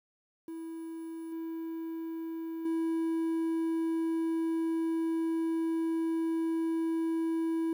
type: tone with level steps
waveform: triangle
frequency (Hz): 327.2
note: E4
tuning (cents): -13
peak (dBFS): -36 / -33 / -26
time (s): 0.48-7.73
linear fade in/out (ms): 2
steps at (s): 1.32 / 2.65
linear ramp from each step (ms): 5
effects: 10-bit